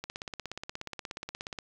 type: click train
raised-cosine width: 0.2 ms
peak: -20 dBFS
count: 27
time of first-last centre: 0.04-1.588 s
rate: 16.8 Hz
effects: 9-bit